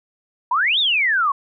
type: exponential two-way sweep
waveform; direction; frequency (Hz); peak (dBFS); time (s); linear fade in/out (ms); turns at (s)
sine; up then down; 920 to 3823 to 1070; -15; 0.51-1.32; 5; 0.79
effects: none